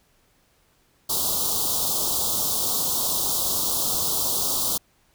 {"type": "band-stop noise", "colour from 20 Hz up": "white", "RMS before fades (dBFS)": -24, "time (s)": [1.09, 4.78], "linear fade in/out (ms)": 10, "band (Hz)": [1200, 3400], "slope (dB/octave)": 48, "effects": ["pink hiss -63 dBFS RMS until 5.14 s"]}